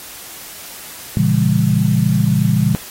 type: chord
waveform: sine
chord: A# diminished seventh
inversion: none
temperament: just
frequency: 116.54 / 139.85 / 167.82 / 201.4 Hz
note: A#2 / C#3 / E3 / G3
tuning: 0 / +16 / +31 / +47 cents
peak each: -17 dBFS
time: 1.17-2.75 s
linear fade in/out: 0 ms
effects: white hiss -34 dBFS RMS until 2.9 s + AAC 48 kbps